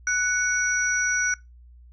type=tone cluster; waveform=sine; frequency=1483 / 2227 / 5820 Hz; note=F#6 / C#7 / F#8; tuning=+4 / +7 / -29 cents; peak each=-22 / -31 / -26 dBFS; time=0.07-1.34 s; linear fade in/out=2 ms; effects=noise-tail reverb RT60 0.2 s tail -22 dB re dry + added 60 Hz sine -46 dBFS peak until 1.92 s